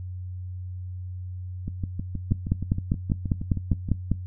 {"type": "two click trains", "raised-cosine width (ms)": 5, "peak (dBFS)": [-9, -17], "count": [10, 15], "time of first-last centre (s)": [[2.32, 4.116], [1.68, 3.888]], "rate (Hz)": [5.01, 6.34], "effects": ["noise-tail reverb RT60 0.2 s tail -20 dB re dry", "added 91 Hz sine -32 dBFS peak until 4.26 s"]}